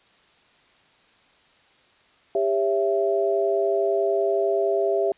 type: chord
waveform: sine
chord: C# diminished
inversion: second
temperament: just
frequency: 399.1 / 554.4 / 665.2 Hz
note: G4 / C#5 / E5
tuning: +31 / 0 / +16 cents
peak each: -22 / -28 / -23 dBFS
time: 2.35-5.12 s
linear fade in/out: 2 ms
effects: white hiss -58 dBFS RMS until 5.17 s + resampled to 8000 Hz